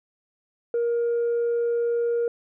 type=tone; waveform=sine; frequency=471 Hz; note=A#4; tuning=18 cents sharp; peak=-19 dBFS; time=0.74-2.28 s; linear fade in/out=2 ms; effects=tanh soft clip ceiling -19 dBFS